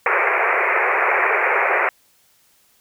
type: band-pass noise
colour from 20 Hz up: white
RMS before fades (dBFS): -18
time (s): 0.06-1.89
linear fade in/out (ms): 2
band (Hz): 370 to 2400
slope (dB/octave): 96
effects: white hiss -58 dBFS RMS until 2.8 s